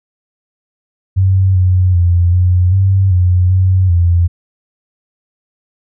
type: tone with pitch steps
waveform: sine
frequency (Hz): 95 / 91.7 / 87.3 / 90.2 / 96.3 / 90.2 / 93.3 / 86.4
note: F#2 / F#2 / F2 / F#2 / G2 / F#2 / F#2 / F2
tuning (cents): +46 / -15 / 0 / -44 / -30 / -44 / +15 / -18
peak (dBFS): -7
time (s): 1.16-4.28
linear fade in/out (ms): 20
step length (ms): 390
effects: none